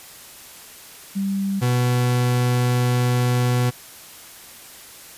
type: tone pair in turn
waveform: sine / 40% pulse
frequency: 196.1 / 123.54 Hz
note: G3 / B2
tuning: +1 / +1 cents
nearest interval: minor sixth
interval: 800 cents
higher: first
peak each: -20 / -16 dBFS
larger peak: second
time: 1.15-1.61 / 1.61-3.71 s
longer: second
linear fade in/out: 20 ms
effects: white hiss -42 dBFS RMS until 5.17 s + resampled to 32000 Hz